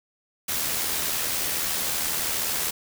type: noise with amplitude modulation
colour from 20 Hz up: white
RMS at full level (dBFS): -25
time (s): 0.48-2.71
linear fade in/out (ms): 10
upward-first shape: sine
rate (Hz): 80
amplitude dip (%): 40
effects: none